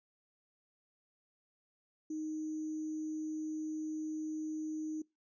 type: tone with sample-and-hold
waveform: sine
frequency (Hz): 311.1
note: D#4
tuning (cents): 0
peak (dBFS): -36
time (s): 2.1-5.02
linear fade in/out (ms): 5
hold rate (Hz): 6300
effects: noise-tail reverb RT60 0.2 s tail -22 dB re dry + resampled to 16000 Hz